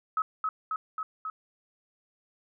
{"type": "tone with echo", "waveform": "sine", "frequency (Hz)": 1281, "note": "E6", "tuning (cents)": -50, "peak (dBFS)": -24, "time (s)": [0.17, 0.22], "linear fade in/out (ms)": 2, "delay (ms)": 270, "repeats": 4, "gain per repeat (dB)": -2, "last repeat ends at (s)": 1.3, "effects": []}